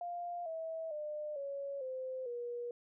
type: tone with pitch steps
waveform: sine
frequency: 699 / 648.4 / 601.5 / 558 / 517.6 / 480.2 Hz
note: F5 / E5 / D5 / C#5 / C5 / B4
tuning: +1 / -29 / +41 / +11 / -19 / -49 cents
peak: -38 dBFS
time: 0.01-2.71 s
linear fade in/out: 2 ms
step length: 450 ms
effects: none